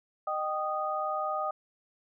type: tone cluster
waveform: sine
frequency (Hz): 615 / 776 / 1239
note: D#5 / G5 / D#6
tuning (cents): -20 / -18 / -8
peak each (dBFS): -34 / -34 / -32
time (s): 0.27-1.51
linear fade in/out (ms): 5
effects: none